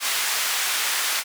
pink band-pass noise, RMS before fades -24 dBFS, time 0-1.24 s, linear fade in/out 50 ms, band 1400 to 16000 Hz, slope 12 dB/octave, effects none

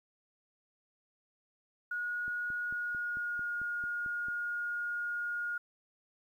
sine tone with pitch glide, 1448 to 1428.9 Hz, F#6 to F6, -38 to +39 cents, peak -33 dBFS, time 1.91-5.58 s, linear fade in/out 5 ms, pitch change -23 cents, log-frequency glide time 2.61-3.51 s
click train, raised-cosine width 3 ms, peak -39 dBFS, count 10, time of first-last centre 2.28-4.284 s, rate 4.49 Hz
effects 11-bit

